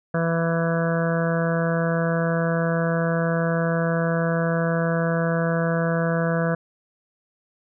harmonic tone, 166.2 Hz, E3, 15 cents sharp, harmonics 1 / 2 / 3 / 4 / 6 / 7 / 8 / 9 / 10, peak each -22 / -34 / -26 / -28 / -36 / -35 / -36 / -32 / -34 dBFS, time 0.14-6.55 s, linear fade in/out 5 ms, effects none

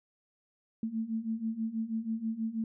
sine beating tone pair, 220 / 226.2 Hz, A3 / A3, 0 / +48 cents, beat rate 6.2 Hz, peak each -36 / -33 dBFS, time 0.83-2.64 s, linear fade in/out 2 ms, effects none

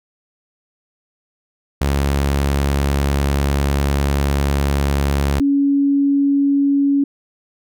sawtooth / sine tone pair in turn, 70.1 / 280.4 Hz, C#2 / C#4, +20 / +20 cents, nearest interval 2 octaves, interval 2400 cents, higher second, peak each -11 / -12 dBFS, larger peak first, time 1.81-5.4 / 5.4-7.04 s, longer first, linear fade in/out 5 ms, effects none

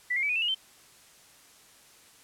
sine tone with pitch steps, 1975.5 / 2130 / 2296 / 2475 / 2668 / 2876 / 3100 Hz, B6 / C7 / D7 / D#7 / E7 / F#7 / G7, 0 / +30 / -40 / -10 / +20 / -50 / -20 cents, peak -25 dBFS, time 0.1-0.548 s, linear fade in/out 10 ms, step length 64 ms, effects white hiss -56 dBFS RMS until 2.23 s + low-pass 11000 Hz 12 dB/octave

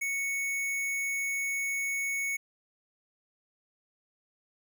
square tone, 2217 Hz, C#7, in tune, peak -30 dBFS, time 0.01-2.37 s, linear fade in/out 10 ms, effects none

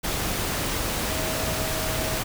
sine tone in noise, 638 Hz, D#5, 43 cents sharp, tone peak -33 dBFS, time 1.08-2.19 s, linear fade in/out 20 ms, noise pink, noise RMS -27 dBFS, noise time 0.03-2.24 s, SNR -9 dB, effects none

